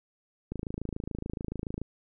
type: click train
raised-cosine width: 3 ms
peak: -21 dBFS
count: 36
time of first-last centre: 0.52-1.816 s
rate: 27 Hz
effects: none